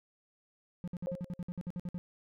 triangle tone bursts, 177.1 Hz, F3, 24 cents sharp, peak -33 dBFS, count 13, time 0.84-1.98 s, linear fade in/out 0 ms, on 36 ms, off 56 ms
sine tone with exponential decay, 536 Hz, C5, 42 cents sharp, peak -32 dBFS, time 1.07-1.42 s, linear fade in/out 1 ms, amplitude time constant 74 ms
effects none

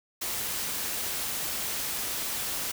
white noise, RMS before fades -32 dBFS, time 0.21-2.72 s, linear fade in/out 10 ms, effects none

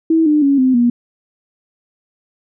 sine tone with pitch steps, 323.9 / 300.5 / 278.7 / 258.6 / 239.9 Hz, E4 / D4 / C#4 / C4 / A#3, -30 / +40 / +9 / -20 / +50 cents, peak -9 dBFS, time 0.1-0.9 s, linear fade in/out 5 ms, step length 160 ms, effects none

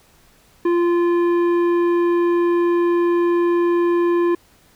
sine tone with tanh clipping, 345.9 Hz, F4, 17 cents flat, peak -16 dBFS, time 0.65-4.35 s, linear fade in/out 5 ms, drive 11 dB, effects pink hiss -54 dBFS RMS until 4.75 s

